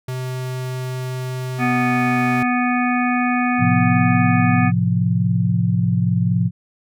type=tone; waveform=square; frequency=128.2 Hz; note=C3; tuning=35 cents flat; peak=-24 dBFS; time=0.08-2.43 s; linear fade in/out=5 ms
type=harmonic tone; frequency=246.9 Hz; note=B3; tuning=in tune; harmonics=1 / 3 / 5 / 7 / 9 / 10; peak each=-18 / -23 / -25 / -26 / -28 / -28 dBFS; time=1.58-4.72 s; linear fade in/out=50 ms
type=chord; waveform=sine; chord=F major; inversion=first; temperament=equal; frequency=110 / 130.81 / 174.61 Hz; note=A2 / C3 / F3; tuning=0 / 0 / 0 cents; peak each=-19 / -21 / -18 dBFS; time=3.58-6.51 s; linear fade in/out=50 ms
effects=none